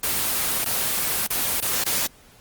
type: noise with dropouts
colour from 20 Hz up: white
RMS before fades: -23 dBFS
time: 0.03-2.07 s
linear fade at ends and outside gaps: 5 ms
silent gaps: 0.646-0.658 / 1.269-1.302 / 1.604-1.623 / 1.84-1.86 s
effects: pink hiss -52 dBFS RMS until 2.4 s + Opus 24 kbps